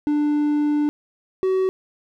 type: tone pair in turn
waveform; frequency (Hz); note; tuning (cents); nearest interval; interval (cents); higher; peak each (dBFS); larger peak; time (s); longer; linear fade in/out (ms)
triangle; 295.9 / 377.2; D4 / F#4; +13 / +33; major third; 420; second; -15; neither; 0.07-0.89 / 1.43-1.69; first; 0
effects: none